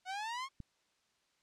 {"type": "exponential sweep", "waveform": "sawtooth", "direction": "up", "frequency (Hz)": [726, 1104], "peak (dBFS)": -34, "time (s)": [0.05, 0.49], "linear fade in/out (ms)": 50}
{"type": "click", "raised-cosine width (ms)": 5, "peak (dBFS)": -33, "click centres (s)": 0.603}
{"effects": ["white hiss -75 dBFS RMS until 1.42 s", "low-pass 6000 Hz 12 dB/octave"]}